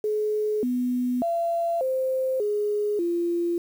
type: tone with pitch steps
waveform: sine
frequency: 425.3 / 248.2 / 678 / 522 / 416.3 / 343.9 Hz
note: G#4 / B3 / E5 / C5 / G#4 / F4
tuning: +41 / +9 / +49 / -4 / +4 / -27 cents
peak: -22 dBFS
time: 0.04-3.58 s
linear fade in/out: 2 ms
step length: 590 ms
effects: 8-bit